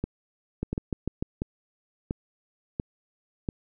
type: two click trains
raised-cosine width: 3 ms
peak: -15 / -15 dBFS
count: 6 / 5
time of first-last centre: 0.04-3.488 / 0.63-1.225 s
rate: 1.45 / 6.72 Hz
effects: none